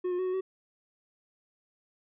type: tone with pitch steps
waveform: triangle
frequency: 363 / 357.3 / 371.3 / 368.4 / 378.3 Hz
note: F#4 / F4 / F#4 / F#4 / F#4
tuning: -33 / +40 / +6 / -7 / +38 cents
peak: -26 dBFS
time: 0.04-0.41 s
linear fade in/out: 10 ms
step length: 74 ms
effects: resampled to 8000 Hz